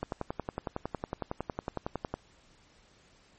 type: click train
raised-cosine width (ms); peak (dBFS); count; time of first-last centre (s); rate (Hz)
1; -18; 24; 0.03-2.14; 10.9
effects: pink hiss -62 dBFS RMS until 3.38 s + MP3 32 kbps